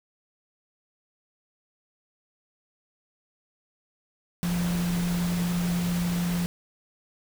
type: tone in noise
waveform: sine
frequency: 174.61 Hz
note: F3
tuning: in tune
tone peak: -24 dBFS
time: 4.43-6.46 s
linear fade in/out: 0 ms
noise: pink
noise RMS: -35 dBFS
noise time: 4.43-6.46 s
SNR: +8 dB
effects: none